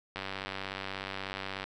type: click train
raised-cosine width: 0.3 ms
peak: -20 dBFS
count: 144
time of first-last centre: 0.16-1.64 s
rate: 96.6 Hz
effects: none